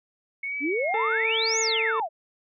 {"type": "tone with vibrato", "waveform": "sine", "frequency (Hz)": 2197, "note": "C#7", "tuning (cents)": -16, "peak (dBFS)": -28, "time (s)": [0.43, 1.91], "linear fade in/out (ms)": 5, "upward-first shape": "sine", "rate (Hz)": 1.3, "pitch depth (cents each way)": 76}
{"type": "exponential two-way sweep", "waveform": "sine", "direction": "up then down", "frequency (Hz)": [260, 7000, 604], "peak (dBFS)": -24, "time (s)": [0.6, 2.09], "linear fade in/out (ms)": 50, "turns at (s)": 1.6}
{"type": "harmonic tone", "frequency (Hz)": 446.5, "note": "A4", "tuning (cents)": 25, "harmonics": [1, 2, 3, 4, 5, 6, 8], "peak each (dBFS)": [-28, -34, -38, -40, -42, -44, -46], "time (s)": [0.94, 2], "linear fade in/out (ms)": 2}
{"effects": []}